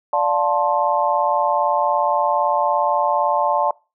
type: chord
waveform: sine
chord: D minor seventh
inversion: none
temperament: just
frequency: 587.3 / 704.8 / 881 / 1057.2 Hz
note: D5 / F5 / A5 / C6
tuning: 0 / +16 / +2 / +18 cents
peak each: -21 / -23 / -19 / -22 dBFS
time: 0.13-3.71 s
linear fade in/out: 2 ms
effects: noise-tail reverb RT60 0.3 s tail -24 dB re dry